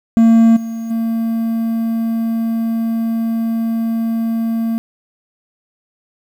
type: tone with level steps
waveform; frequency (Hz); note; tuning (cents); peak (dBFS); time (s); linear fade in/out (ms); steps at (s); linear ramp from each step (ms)
triangle; 227.5; A#3; -42; -4 / -19 / -13; 0.17-4.78; 0; 0.56 / 0.9; 10
effects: 7-bit